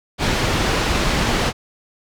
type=low-pass noise; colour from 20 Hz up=pink; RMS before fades=-19 dBFS; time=0.18-1.53 s; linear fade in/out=50 ms; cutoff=5100 Hz; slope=12 dB/octave; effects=none